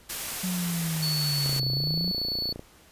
white noise, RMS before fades -33 dBFS, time 0.09-1.6 s, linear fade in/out 10 ms
sine exponential two-way sweep, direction down then up, 185 to 130.8 to 185 Hz, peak -27 dBFS, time 0.43-2.12 s, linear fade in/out 10 ms, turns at 1.71 s
triangle tone, 4435 Hz, C#8, in tune, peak -26 dBFS, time 1.02-2.53 s, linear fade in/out 10 ms
click train, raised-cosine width 2 ms, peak -24 dBFS, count 34, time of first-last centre 1.46-2.594 s, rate 29.1 Hz
effects pink hiss -55 dBFS RMS until 2.91 s + resampled to 32000 Hz

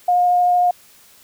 sine tone with vibrato, 714 Hz, F5, 38 cents sharp, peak -12 dBFS, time 0.08-0.71 s, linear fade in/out 5 ms, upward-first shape triangle, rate 13 Hz, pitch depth 8 cents each way, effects white hiss -49 dBFS RMS until 1.23 s

